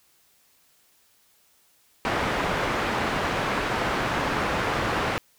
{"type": "low-pass noise", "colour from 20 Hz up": "white", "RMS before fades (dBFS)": -26, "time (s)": [2.05, 5.18], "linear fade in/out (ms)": 0, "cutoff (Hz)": 1500, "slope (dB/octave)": 12, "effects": ["white hiss -62 dBFS RMS until 5.38 s"]}